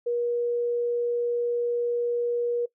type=tone; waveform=sine; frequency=478.2 Hz; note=A#4; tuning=44 cents sharp; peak=-23 dBFS; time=0.06-2.66 s; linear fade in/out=10 ms; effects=noise-tail reverb RT60 0.1 s tail -20 dB re dry